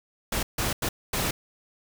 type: noise bursts at uneven times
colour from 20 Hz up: pink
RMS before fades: -27 dBFS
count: 4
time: 0.32-0.43 / 0.58-0.73 / 0.82-0.89 / 1.13-1.31 s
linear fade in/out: 5 ms
effects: none